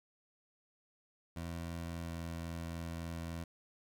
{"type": "tone with pitch glide", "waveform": "20% pulse", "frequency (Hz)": [84.3, 83.57], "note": ["E2", "E2"], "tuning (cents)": [39, 24], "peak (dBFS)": -35, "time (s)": [1.36, 3.44], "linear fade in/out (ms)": 5, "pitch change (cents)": -15, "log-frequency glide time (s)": [1.94, 2.17], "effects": ["12-bit"]}